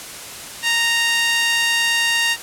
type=tone with high-pass filter; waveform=sawtooth; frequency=929 Hz; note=A#5; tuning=6 cents flat; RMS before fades=-18 dBFS; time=0.62-2.37 s; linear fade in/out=50 ms; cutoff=2200 Hz; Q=1.8; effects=white hiss -33 dBFS RMS until 2.42 s + low-pass 11000 Hz 12 dB/octave